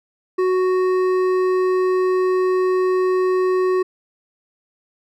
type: tone with hard clipping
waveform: sine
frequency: 370 Hz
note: F#4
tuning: in tune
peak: -17 dBFS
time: 0.38-3.83 s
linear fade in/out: 10 ms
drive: 9 dB
effects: none